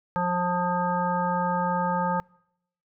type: harmonic tone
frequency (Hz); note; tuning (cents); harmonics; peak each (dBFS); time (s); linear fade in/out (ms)
177.7; F3; +30; 1 / 3 / 5 / 7 / 9; -28 / -31 / -26 / -31 / -37; 0.16-2.2; 0
effects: noise-tail reverb RT60 0.8 s tail -26 dB re dry